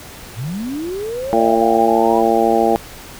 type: linear sweep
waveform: sine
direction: up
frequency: 97 to 992 Hz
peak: -21 dBFS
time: 0.35-2.23 s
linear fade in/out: 50 ms
type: harmonic tone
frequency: 114 Hz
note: A#2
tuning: 38 cents flat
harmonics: 2 / 3 / 4 / 5 / 6 / 7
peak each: -21 / -18 / -18 / -21 / -18 / -17 dBFS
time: 1.33-2.76 s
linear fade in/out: 0 ms
effects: pink hiss -36 dBFS RMS until 3.19 s